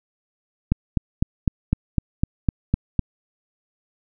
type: click train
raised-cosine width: 5 ms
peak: -5 dBFS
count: 10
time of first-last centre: 0.72-2.993 s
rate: 3.96 Hz
effects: none